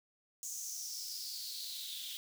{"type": "noise with high-pass filter sweep", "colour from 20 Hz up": "white", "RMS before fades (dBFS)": -43, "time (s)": [0.43, 2.17], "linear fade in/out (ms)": 0, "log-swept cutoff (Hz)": [6700, 3300], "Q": 6.2, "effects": []}